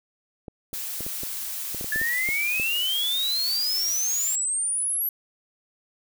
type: clicks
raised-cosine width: 2 ms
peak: -23 dBFS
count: 12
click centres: 0.482 / 0.731 / 1.007 / 1.065 / 1.234 / 1.746 / 1.811 / 1.844 / 1.96 / 2.015 / 2.289 / 2.598 s
type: noise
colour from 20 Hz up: blue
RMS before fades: -32 dBFS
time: 0.73-4.36 s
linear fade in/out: 10 ms
type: exponential sweep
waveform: sine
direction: up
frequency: 1708 to 11880 Hz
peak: -23 dBFS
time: 1.92-5.09 s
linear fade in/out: 2 ms
effects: none